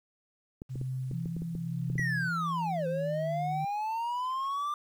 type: clicks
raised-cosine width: 3 ms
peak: -27 dBFS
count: 11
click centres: 0.619 / 0.757 / 0.814 / 1.113 / 1.258 / 1.366 / 1.42 / 1.552 / 1.901 / 1.956 / 1.995 s
type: tone with tremolo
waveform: sine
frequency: 129.8 Hz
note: C3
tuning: 13 cents flat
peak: -31 dBFS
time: 0.69-2.3 s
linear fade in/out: 20 ms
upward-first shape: sine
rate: 0.97 Hz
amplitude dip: 80%
type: tone with pitch glide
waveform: sine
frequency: 167.1 to 153.23 Hz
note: E3 to D#3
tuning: +24 to -26 cents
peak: -33 dBFS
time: 1.13-3.65 s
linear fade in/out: 5 ms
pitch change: -150 cents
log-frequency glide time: 2.74-3.33 s
type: linear two-way sweep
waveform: triangle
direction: down then up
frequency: 1975.5 to 507 to 1193 Hz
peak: -28 dBFS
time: 1.98-4.74 s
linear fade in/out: 2 ms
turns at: 2.87 s
effects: 10-bit